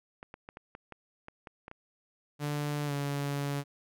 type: clicks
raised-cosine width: 0.5 ms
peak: -29 dBFS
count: 10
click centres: 0.229 / 0.341 / 0.489 / 0.571 / 0.751 / 0.923 / 1.284 / 1.472 / 1.681 / 1.714 s
type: tone with pitch glide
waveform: sawtooth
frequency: 146.83 to 142.07 Hz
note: D3 to C#3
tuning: 0 to +43 cents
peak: -27 dBFS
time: 2.39-3.64 s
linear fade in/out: 50 ms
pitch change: -57 cents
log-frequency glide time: 2.86-2.92 s
effects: none